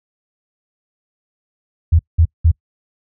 sine tone bursts, 82.2 Hz, E2, 4 cents flat, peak -7 dBFS, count 3, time 1.92-2.516 s, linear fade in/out 10 ms, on 72 ms, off 190 ms, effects noise-tail reverb RT60 0.1 s tail -26 dB re dry

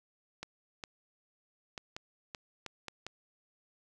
clicks, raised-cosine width 0.2 ms, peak -23 dBFS, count 8, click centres 0.43 / 0.838 / 1.778 / 1.965 / 2.348 / 2.663 / 2.883 / 3.066 s, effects none

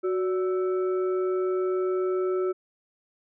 sine tone with frequency modulation, 370 Hz, F#4, in tune, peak -23 dBFS, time 0.03-2.53 s, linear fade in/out 20 ms, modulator 947 Hz, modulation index 0.43, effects none

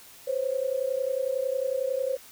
sine tone pair together, 511 / 542 Hz, C5 / C#5, -41 / -39 cents, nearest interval minor second, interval 102 cents, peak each -28 dBFS, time 0.27-2.17 s, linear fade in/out 10 ms, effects white hiss -50 dBFS RMS until 2.31 s

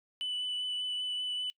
sine tone with vibrato, 2985 Hz, F#7, 15 cents sharp, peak -30 dBFS, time 0.21-1.5 s, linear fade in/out 0 ms, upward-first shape triangle, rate 5.1 Hz, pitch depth 14 cents each way, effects noise-tail reverb RT60 0.1 s tail -24 dB re dry + tanh soft clip ceiling -30 dBFS

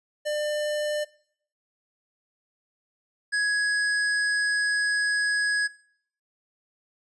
square tone pair in turn, 598 / 1669.1 Hz, D5 / G#6, +31 / +8 cents, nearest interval octave + tritone, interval 1777 cents, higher second, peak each -26 / -23 dBFS, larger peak second, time 0.25-1.05 / 3.32-5.68 s, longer second, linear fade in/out 20 ms, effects noise-tail reverb RT60 0.6 s tail -21 dB re dry + resampled to 24000 Hz

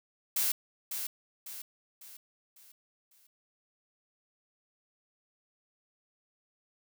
blue noise with echo, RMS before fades -29 dBFS, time 0.36-0.52 s, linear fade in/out 5 ms, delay 550 ms, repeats 5, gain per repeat -7 dB, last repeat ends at 3.27 s, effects none

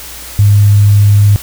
sine tone, 102.5 Hz, G#2, 22 cents flat, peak -3 dBFS, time 0.39-1.36 s, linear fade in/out 0 ms, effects added 60 Hz sine -34 dBFS peak until 1.42 s + white hiss -28 dBFS RMS until 1.42 s

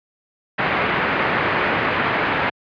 white low-pass noise, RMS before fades -20 dBFS, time 0.58-2.5 s, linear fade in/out 10 ms, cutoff 2200 Hz, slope 24 dB/octave, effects high-pass 100 Hz 12 dB/octave + resampled to 11025 Hz

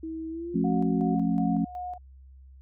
sine tone with pitch glide, 322.2 to 370.1 Hz, E4 to F#4, -39 to 0 cents, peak -32 dBFS, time 0.03-1.15 s, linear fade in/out 5 ms, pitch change +239 cents, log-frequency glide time 0.3-0.69 s
sine chord, F augmented, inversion none, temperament just, 174.61 / 218.3 / 272.8 Hz, F3 / A3 / C#4, 0 / -13 / -28 cents, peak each -27 dBFS, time 0.54-1.65 s, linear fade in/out 10 ms
sine tone with tremolo, 722 Hz, F#5, 43 cents flat, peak -32 dBFS, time 0.64-1.98 s, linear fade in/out 5 ms, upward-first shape square, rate 2.7 Hz, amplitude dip 60%
effects added 66 Hz sine -47 dBFS peak until 2.61 s

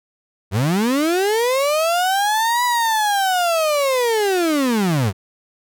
35% pulse linear two-way sweep, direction up then down, 87 to 987.8 to 87 Hz, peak -14 dBFS, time 0.51-5.13 s, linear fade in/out 50 ms, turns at 2.64 s, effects none

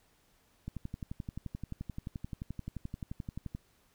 click train, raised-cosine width 5 ms, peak -26 dBFS, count 34, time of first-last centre 0.68-3.55 s, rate 11.5 Hz, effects pink hiss -69 dBFS RMS until 3.94 s

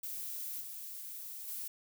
violet noise with level steps, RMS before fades -41 / -45 / -41 dBFS, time 0.03-1.68 s, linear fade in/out 5 ms, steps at 0.6 / 1.47 s, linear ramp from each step 20 ms, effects none

